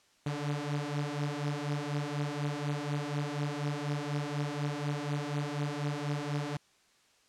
sawtooth beating tone pair, 143.9 / 148 Hz, D3 / D3, -35 / +14 cents, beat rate 4.1 Hz, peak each -31 dBFS, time 0.26-6.57 s, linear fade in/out 5 ms, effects white hiss -66 dBFS RMS until 7.28 s + low-pass 7000 Hz 12 dB/octave

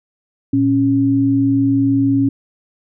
sine tone pair together, 115.8 / 275.6 Hz, A#2 / C#4, -11 / -10 cents, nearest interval octave + minor third, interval 1501 cents, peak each -19 / -12 dBFS, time 0.53-2.29 s, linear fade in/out 5 ms, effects none

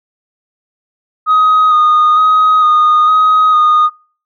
sine tone with vibrato, 1244.5 Hz, D#6, in tune, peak -4 dBFS, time 1.26-3.9 s, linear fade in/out 50 ms, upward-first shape square, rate 1.1 Hz, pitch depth 19 cents each way, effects noise-tail reverb RT60 0.4 s tail -24 dB re dry + tanh soft clip ceiling -4 dBFS

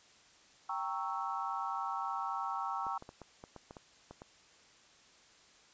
sine chord, G diminished seventh, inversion none, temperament equal with one note detuned, 784 / 927.5 / 1108.7 / 1318.5 Hz, G5 / Bb5 / Db6 / Fb6, 0 / -9 / 0 / 0 cents, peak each -40 dBFS, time 0.69-2.98 s, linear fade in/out 5 ms
clicks, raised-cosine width 1 ms, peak -33 dBFS, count 10, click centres 2.867 / 3.024 / 3.091 / 3.217 / 3.439 / 3.563 / 3.709 / 3.768 / 4.11 / 4.219 s
effects white hiss -62 dBFS RMS until 5.73 s + resampled to 16000 Hz

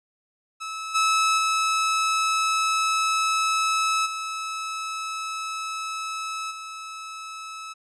sawtooth tone with level steps, 1300 Hz, E6, 24 cents flat, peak -27 / -15 / -17 / -25 / -31 dBFS, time 0.6-7.74 s, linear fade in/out 20 ms, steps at 0.94 / 1.37 / 4.05 / 6.5 s, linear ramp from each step 20 ms, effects resampled to 22050 Hz

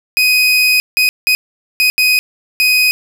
30% pulse tone bursts at uneven times, 2504 Hz, D#7, 10 cents sharp, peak -6 dBFS, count 6, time 0.17-0.8 / 0.97-1.09 / 1.27-1.35 / 1.8-1.9 / 1.98-2.19 / 2.6-2.91 s, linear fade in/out 0 ms, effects none

